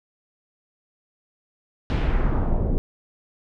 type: noise with low-pass filter sweep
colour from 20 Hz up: brown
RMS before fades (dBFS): -21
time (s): 1.9-2.78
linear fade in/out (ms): 0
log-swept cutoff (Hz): 3800 to 410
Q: 1.3
effects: none